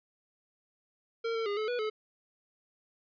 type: tone with pitch steps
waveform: square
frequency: 458.2 / 451.4 / 407.4 / 431.8 / 488.3 / 431 Hz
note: A#4 / A4 / G#4 / A4 / B4 / A4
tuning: -30 / +44 / -33 / -33 / -20 / -36 cents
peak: -31 dBFS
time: 1.24-1.9 s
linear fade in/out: 10 ms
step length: 110 ms
effects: resampled to 11025 Hz